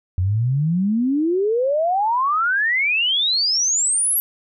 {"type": "exponential sweep", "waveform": "sine", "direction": "up", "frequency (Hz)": [87.31, 11840], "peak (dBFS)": -16, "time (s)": [0.18, 4.2], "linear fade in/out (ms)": 0, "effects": []}